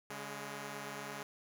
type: tone pair together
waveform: 5% pulse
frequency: 141.21 / 207.3 Hz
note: C#3 / G#3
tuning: +32 / -3 cents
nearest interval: perfect fifth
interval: 665 cents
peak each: -34 / -33 dBFS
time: 0.1-1.23 s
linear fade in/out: 2 ms
effects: none